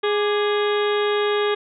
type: harmonic tone with a mistuned harmonic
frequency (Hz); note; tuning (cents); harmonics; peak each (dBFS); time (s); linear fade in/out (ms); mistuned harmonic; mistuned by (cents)
415.3; G#4; 0; 1 / 2 / 3 / 4 / 5 / 6 / 7 / 8 / 9; -19 / -30 / -28 / -30 / -34 / -36 / -38 / -32 / -35; 0.03-1.55; 10; 3; -83
effects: none